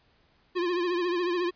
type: tone with vibrato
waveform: square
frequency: 352.4 Hz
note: F4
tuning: 16 cents sharp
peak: -26 dBFS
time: 0.55-1.51 s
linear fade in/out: 20 ms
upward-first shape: triangle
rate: 14 Hz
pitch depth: 78 cents each way
effects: pink hiss -65 dBFS RMS until 1.55 s + resampled to 11025 Hz